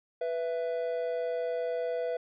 triangle tone pair together, 493.9 / 664.4 Hz, B4 / E5, 0 / +13 cents, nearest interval perfect fourth, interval 513 cents, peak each -29 / -32 dBFS, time 0.21-2.17 s, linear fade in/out 5 ms, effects resampled to 11025 Hz

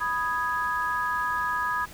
sine chord, G# minor, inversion first, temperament equal, 987.8 / 1244.5 / 1661.2 Hz, B5 / D#6 / G#6, 0 / 0 / 0 cents, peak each -29 dBFS, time 0-1.86 s, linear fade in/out 20 ms, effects added 60 Hz sine -51 dBFS peak until 1.93 s + pink hiss -46 dBFS RMS until 1.93 s

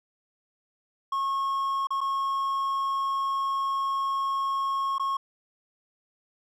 triangle tone with dropouts, 1090 Hz, C#6, 29 cents flat, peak -23 dBFS, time 1.12-5.17 s, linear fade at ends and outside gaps 5 ms, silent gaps 1.871-1.905 / 2.007-2.012 / 4.983-4.996 s, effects none

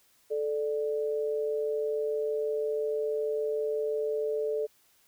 sine tone pair together, 436.9 / 591.5 Hz, A4 / D5, -12 / +12 cents, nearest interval perfect fourth, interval 524 cents, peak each -28 / -34 dBFS, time 0.3-4.67 s, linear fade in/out 20 ms, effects white hiss -65 dBFS RMS until 5.07 s

